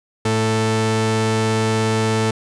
sawtooth tone pair together, 110.4 / 220.8 Hz, A2 / A3, +6 / +6 cents, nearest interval octave, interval 1200 cents, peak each -15 / -13 dBFS, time 0.25-2.31 s, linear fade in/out 5 ms, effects resampled to 22050 Hz

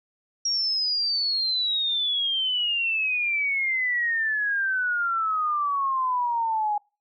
sine exponential sweep, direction down, 5640 to 823 Hz, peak -22 dBFS, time 0.45-6.78 s, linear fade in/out 5 ms, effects noise-tail reverb RT60 0.3 s tail -26 dB re dry

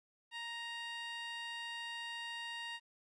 15% pulse tone with band-pass filter, 934 Hz, A#5, 3 cents sharp, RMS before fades -44 dBFS, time 0.31-2.8 s, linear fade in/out 50 ms, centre 2500 Hz, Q 0.68, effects resampled to 22050 Hz + 12-bit

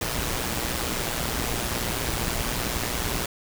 pink noise with amplitude modulation, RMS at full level -25 dBFS, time 0.01-3.26 s, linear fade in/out 5 ms, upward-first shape sine, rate 119 Hz, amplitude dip 60%, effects none

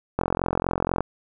click train, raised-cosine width 1 ms, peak -8 dBFS, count 37, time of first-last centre 0.19-1.006 s, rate 44.1 Hz, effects none

